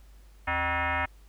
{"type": "tone with frequency modulation", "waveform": "sine", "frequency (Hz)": 424, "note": "G#4", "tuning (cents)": 36, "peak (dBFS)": -25, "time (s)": [0.47, 1.06], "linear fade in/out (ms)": 10, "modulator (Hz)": 345, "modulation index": 5.6, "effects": ["added 50 Hz sine -50 dBFS peak until 1.28 s", "pink hiss -63 dBFS RMS until 1.28 s"]}